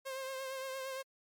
sawtooth tone with vibrato, 530 Hz, C5, 22 cents sharp, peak -35 dBFS, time 0.05-1.03 s, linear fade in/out 20 ms, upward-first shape triangle, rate 8.7 Hz, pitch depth 38 cents each way, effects MP3 96 kbps

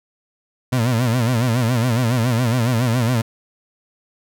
30% pulse tone with vibrato, 120 Hz, B2, 49 cents flat, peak -13 dBFS, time 0.72-3.22 s, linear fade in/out 10 ms, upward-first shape sine, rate 7.2 Hz, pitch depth 130 cents each way, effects none

